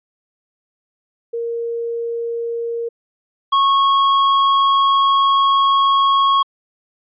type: tone pair in turn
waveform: sine / square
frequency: 466.1 / 1098.4 Hz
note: A#4 / C#6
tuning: 0 / -16 cents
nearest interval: octave + minor third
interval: 1484 cents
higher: second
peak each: -20 / -12 dBFS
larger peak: second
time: 1.33-2.89 / 3.52-6.43 s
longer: second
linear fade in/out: 10 ms
effects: resampled to 8000 Hz